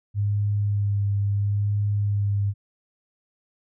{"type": "tone with vibrato", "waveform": "sine", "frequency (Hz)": 101.8, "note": "G#2", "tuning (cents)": -34, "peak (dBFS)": -20, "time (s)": [0.14, 2.54], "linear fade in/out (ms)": 50, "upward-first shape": "sine", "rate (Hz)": 0.74, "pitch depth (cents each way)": 18, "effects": []}